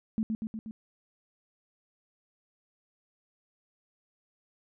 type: tone with echo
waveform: sine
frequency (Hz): 220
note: A3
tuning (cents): 0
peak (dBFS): -25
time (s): 0.18-0.23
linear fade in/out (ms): 0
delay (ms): 120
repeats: 4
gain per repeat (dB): -3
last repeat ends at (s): 0.71
effects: none